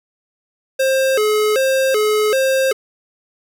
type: tone with vibrato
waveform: square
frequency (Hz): 475.3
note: A#4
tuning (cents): +34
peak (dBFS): -14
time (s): 0.79-2.73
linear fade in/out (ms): 10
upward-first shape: square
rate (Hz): 1.3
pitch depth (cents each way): 190
effects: none